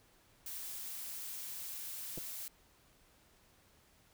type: noise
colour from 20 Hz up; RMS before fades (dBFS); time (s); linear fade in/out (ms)
blue; -44; 0.46-2.48; 2
type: clicks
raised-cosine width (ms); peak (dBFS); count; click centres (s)
2; -32 / -33; 2; 2.176 / 2.182
effects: pink hiss -67 dBFS RMS until 4.13 s